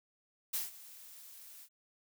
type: noise with ADSR envelope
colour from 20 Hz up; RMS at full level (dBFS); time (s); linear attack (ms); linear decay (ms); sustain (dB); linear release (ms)
blue; -34; 0.53-1.69; 12; 160; -19; 64
effects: none